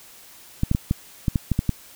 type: clicks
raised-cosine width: 5 ms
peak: -7 dBFS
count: 9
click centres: 0.634 / 0.714 / 0.749 / 0.911 / 1.282 / 1.358 / 1.517 / 1.591 / 1.693 s
effects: white hiss -47 dBFS RMS until 1.95 s

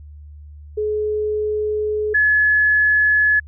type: tone pair in turn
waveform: sine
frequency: 424.6 / 1706.3 Hz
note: G#4 / G#6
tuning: +38 / +46 cents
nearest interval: 2 octaves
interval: 2408 cents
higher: second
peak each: -18 / -12 dBFS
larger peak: second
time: 0.77-2.14 / 2.14-3.4 s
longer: first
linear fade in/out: 10 ms
effects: added 74 Hz sine -36 dBFS peak until 3.47 s

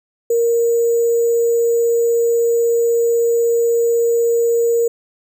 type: tone with sample-and-hold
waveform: sine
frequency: 466.2 Hz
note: A#4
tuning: in tune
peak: -12 dBFS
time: 0.3-4.88 s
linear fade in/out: 5 ms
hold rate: 7350 Hz
effects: none

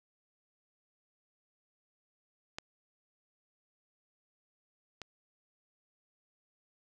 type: clicks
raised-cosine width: 0.2 ms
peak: -21 / -25 dBFS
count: 2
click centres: 2.585 / 5.017 s
effects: none

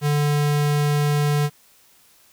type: tone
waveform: square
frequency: 146.83 Hz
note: D3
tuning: in tune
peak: -18 dBFS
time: 0.01-1.5 s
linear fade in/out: 50 ms
effects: white hiss -55 dBFS RMS until 2.32 s

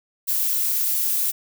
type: noise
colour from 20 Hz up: violet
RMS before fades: -22 dBFS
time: 0.27-1.32 s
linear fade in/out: 20 ms
effects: none

